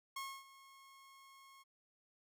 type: tone with ADSR envelope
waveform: sawtooth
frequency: 1086 Hz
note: C#6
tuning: 36 cents flat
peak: -37 dBFS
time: 0.16-1.64 s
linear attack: 6 ms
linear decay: 270 ms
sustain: -18 dB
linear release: 26 ms
effects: none